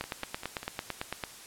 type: two click trains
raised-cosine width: 0.3 ms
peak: -16 / -23 dBFS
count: 12 / 4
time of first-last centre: 0.01-1.238 / 0.04-0.631 s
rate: 8.96 / 5.08 Hz
effects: white hiss -48 dBFS RMS until 1.46 s + low-pass 11000 Hz 12 dB/octave